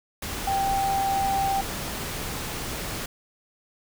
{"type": "tone in noise", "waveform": "sine", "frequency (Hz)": 784, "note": "G5", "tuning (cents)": 0, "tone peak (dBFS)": -22, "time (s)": [0.47, 1.61], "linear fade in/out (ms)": 5, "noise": "pink", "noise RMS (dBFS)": -32, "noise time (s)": [0.22, 3.06], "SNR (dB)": 7, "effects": []}